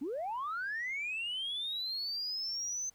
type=linear sweep; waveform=sine; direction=up; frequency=246 to 6220 Hz; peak=-33 dBFS; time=0.01-2.9 s; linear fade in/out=10 ms; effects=tanh soft clip ceiling -31 dBFS + pink hiss -68 dBFS RMS until 2.94 s